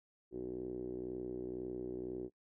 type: tone with low-pass filter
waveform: 5% pulse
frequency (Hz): 62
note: B1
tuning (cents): +7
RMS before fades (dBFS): -42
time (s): 0.31-2.3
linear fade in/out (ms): 50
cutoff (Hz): 360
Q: 7.5
effects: noise-tail reverb RT60 0.1 s tail -24 dB re dry